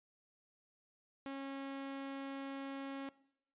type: tone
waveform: sawtooth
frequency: 273.4 Hz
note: C#4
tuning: 24 cents flat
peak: -38 dBFS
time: 1.26-3.09 s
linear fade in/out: 0 ms
effects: noise-tail reverb RT60 0.7 s tail -20 dB re dry + resampled to 8000 Hz